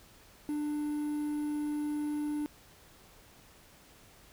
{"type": "tone with quantisation", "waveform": "triangle", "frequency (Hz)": 297.1, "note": "D4", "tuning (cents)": 20, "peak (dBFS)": -29, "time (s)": [0.49, 2.46], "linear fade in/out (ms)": 0, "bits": 9, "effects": ["pink hiss -58 dBFS RMS until 4.32 s"]}